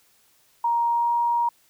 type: tone with pitch glide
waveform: sine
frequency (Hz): 939 to 945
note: A#5 to A#5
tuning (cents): +12 to +23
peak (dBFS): -19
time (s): 0.64-1.49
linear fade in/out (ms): 5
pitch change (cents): +11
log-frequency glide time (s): 0.89-1.12
effects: white hiss -61 dBFS RMS until 1.69 s